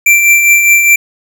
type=tone with tremolo; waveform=square; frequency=2351 Hz; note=D7; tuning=1 cent sharp; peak=-3 dBFS; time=0.06-0.96 s; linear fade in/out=5 ms; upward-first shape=triangle; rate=4.9 Hz; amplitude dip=50%; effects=none